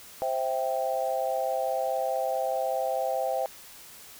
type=chord; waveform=sine; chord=C major; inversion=none; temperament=equal; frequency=523.3 / 659.3 / 784 Hz; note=C5 / E5 / G5; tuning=0 / 0 / 0 cents; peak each=-30 dBFS; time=0.22-3.46 s; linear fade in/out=0 ms; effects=white hiss -48 dBFS RMS until 4.19 s